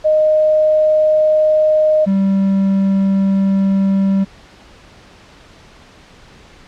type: tone pair in turn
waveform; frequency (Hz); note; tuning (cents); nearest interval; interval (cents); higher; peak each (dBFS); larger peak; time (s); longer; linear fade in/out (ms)
sine / triangle; 618 / 194.66; D#5 / G3; -12 / -12; octave + minor sixth; 2000; first; -9; neither; 0.04-2.06 / 2.06-4.25; second; 20
effects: pink hiss -43 dBFS RMS until 6.67 s + low-pass 5000 Hz 12 dB/octave